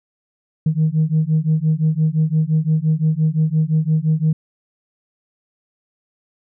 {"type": "beating tone pair", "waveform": "sine", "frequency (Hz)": [154.2, 160], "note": ["D#3", "D#3"], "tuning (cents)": [-15, 49], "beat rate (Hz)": 5.8, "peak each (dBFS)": -16, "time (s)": [0.66, 4.33], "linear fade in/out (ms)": 5, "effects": ["tanh soft clip ceiling -9 dBFS"]}